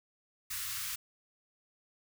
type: band-stop noise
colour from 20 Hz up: white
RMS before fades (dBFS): -38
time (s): 0.5-0.96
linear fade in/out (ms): 10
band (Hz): 130 to 1100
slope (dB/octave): 48
effects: none